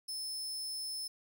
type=tone; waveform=sawtooth; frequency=5250 Hz; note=E8; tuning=8 cents flat; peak=-35 dBFS; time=0.08-1.08 s; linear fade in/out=10 ms; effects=none